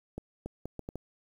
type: accelerating click train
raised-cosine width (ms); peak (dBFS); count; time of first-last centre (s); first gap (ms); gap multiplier
2; -24; 6; 0.18-0.956; 280; 0.7
effects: 9-bit